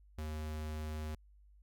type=tone; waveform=square; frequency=77.1 Hz; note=D#2; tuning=15 cents flat; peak=-39 dBFS; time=0.18-1.15 s; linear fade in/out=5 ms; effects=added 50 Hz sine -59 dBFS peak until 1.62 s